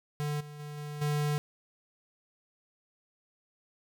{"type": "tone with level steps", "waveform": "square", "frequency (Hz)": 148, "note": "D3", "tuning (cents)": 14, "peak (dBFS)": [-31, -44, -40, -38, -28], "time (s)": [0.2, 1.38], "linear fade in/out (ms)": 0, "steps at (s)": [0.4, 0.59, 0.77, 1.01], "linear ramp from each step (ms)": 10, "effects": []}